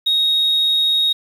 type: tone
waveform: sine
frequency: 3756 Hz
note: A#7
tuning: 12 cents sharp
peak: -12 dBFS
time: 0.06-1.13 s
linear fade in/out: 10 ms
effects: tanh soft clip ceiling -10 dBFS + 7-bit